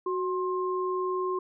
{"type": "tone pair together", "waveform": "sine", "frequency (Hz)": [370, 1059.9], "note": ["F#4", "C6"], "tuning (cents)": [0, 22], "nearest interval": "octave + tritone", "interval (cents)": 1822, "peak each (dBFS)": [-28, -31], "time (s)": [0.06, 1.39], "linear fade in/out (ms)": 5, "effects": []}